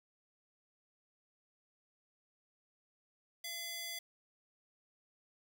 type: tone with high-pass filter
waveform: square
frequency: 680 Hz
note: F5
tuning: 46 cents flat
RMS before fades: -43 dBFS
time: 3.44-3.99 s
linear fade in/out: 5 ms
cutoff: 2900 Hz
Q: 0.87
effects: none